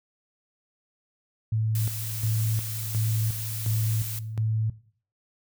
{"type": "tone with tremolo", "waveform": "sine", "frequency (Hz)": 110, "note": "A2", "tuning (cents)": 0, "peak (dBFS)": -22, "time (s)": [1.52, 4.7], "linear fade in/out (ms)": 5, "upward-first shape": "square", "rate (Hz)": 1.4, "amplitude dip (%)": 65}
{"type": "noise", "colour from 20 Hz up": "blue", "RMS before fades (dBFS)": -35, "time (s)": [1.75, 4.19], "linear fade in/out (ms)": 2}
{"effects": ["noise-tail reverb RT60 0.5 s tail -18 dB re dry"]}